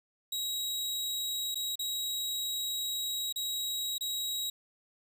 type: tone with dropouts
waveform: sawtooth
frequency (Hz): 3832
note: A#7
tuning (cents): +47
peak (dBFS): -29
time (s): 0.32-4.5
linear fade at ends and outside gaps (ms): 5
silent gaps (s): 1.546-1.555 / 1.756-1.792 / 3.326-3.359 / 3.982-4.008
effects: none